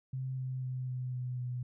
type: tone with pitch steps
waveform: sine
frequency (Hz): 130.81 / 129.46 / 128.12 / 126.79 / 125.48 / 124.18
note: C3 / C3 / C3 / B2 / B2 / B2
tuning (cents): 0 / -18 / -36 / +46 / +28 / +10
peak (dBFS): -34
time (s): 0.13-1.63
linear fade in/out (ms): 5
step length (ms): 250
effects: none